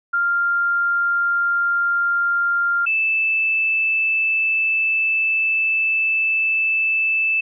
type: tone pair in turn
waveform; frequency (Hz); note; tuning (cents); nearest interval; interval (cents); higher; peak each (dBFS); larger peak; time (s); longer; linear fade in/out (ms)
sine; 1395 / 2633; F6 / E7; -2 / -3; major seventh; 1099; second; -16; neither; 0.13-2.86 / 2.86-7.41; second; 10
effects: none

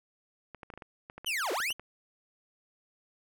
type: clicks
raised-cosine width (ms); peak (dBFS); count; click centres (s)
0.5; -29; 12; 0.547 / 0.632 / 0.702 / 0.738 / 0.776 / 0.822 / 1.099 / 1.18 / 1.246 / 1.602 / 1.705 / 1.796
type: linear two-way sweep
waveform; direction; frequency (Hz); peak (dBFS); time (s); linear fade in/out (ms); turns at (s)
40% pulse; down then up; 3136 to 316.5 to 3136; -29; 1.26-1.73; 10; 1.52
effects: none

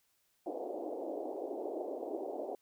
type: band-pass noise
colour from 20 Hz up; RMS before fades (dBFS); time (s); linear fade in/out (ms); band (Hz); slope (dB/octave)
pink; -40; 0.46-2.55; 2; 300 to 740; 48
effects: white hiss -75 dBFS RMS until 2.61 s

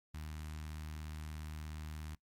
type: tone with notch filter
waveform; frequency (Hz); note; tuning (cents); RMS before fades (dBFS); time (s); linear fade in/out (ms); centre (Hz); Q
sawtooth; 77; D#2; -17; -45; 0.14-2.15; 5; 490; 0.58
effects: noise-tail reverb RT60 0.1 s tail -19 dB re dry + MP3 64 kbps

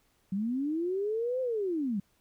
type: linear two-way sweep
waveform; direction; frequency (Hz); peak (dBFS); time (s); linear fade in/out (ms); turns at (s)
sine; up then down; 185 to 523.3 to 185; -28; 0.32-2; 5; 1.41
effects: pink hiss -70 dBFS RMS until 2.2 s

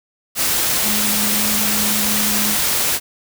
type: tone in noise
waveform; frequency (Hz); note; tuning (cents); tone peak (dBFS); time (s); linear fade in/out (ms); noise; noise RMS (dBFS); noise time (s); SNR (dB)
sine; 210; G#3; +19; -24; 0.82-2.57; 50; white; -18; 0.35-3; -9
effects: none

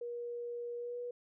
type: tone with pitch glide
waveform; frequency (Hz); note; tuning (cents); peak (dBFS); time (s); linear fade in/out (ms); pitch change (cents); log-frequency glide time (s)
sine; 477.6 to 485.7; A#4 to B4; +42 to -29; -38; 0.01-1.11; 5; +29; 0.77-0.98
effects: none

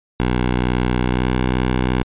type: tone with pitch glide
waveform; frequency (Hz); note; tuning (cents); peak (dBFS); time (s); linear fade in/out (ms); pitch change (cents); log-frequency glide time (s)
10% pulse; 61.74 to 62.89; B1 to B1; 0 to +32; -8; 0.2-2.03; 0; +32; 1.01-1.3
effects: resampled to 8000 Hz

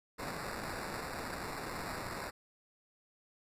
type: noise with sample-and-hold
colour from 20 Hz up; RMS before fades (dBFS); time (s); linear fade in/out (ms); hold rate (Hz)
violet; -41; 0.18-2.31; 20; 3150
effects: resampled to 32000 Hz

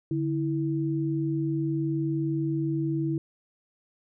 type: tone pair together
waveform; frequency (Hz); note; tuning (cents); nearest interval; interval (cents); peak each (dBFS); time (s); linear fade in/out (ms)
sine; 145.26 / 326.1; D3 / E4; -19 / -19; octave + major second; 1400; -28 / -27; 0.11-3.18; 2
effects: none

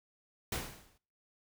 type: noise with exponential decay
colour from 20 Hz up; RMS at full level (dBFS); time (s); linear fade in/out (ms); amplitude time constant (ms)
pink; -33; 0.52-0.98; 5; 100
effects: noise-tail reverb RT60 0.5 s tail -23 dB re dry

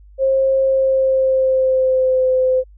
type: tone with pitch glide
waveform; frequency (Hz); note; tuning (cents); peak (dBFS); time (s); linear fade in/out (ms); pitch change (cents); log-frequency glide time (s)
sine; 534 to 514.9; C5 to C5; +35 to -28; -12; 0.18-2.64; 50; -63; 0.64-2.27
effects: added 50 Hz sine -41 dBFS peak until 2.77 s

